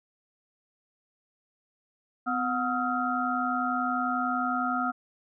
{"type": "tone cluster", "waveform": "sine", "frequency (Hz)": [252.9, 728, 1269, 1380], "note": ["B3", "F#5", "D#6", "F6"], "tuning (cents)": [41, -28, 34, -21], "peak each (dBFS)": -31, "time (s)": [2.26, 4.92], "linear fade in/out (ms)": 20, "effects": []}